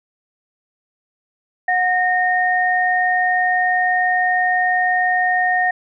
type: tone pair together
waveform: sine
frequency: 730 / 1843 Hz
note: F#5 / A#6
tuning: -24 / -20 cents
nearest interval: octave + major third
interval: 1604 cents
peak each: -17 dBFS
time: 1.68-5.71 s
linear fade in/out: 5 ms
effects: none